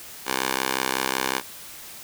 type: tone with high-pass filter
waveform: 10% pulse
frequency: 65.41 Hz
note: C2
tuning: in tune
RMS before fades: -26 dBFS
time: 0.25-1.42 s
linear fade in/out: 50 ms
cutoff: 650 Hz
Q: 0.58
effects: white hiss -41 dBFS RMS until 2.03 s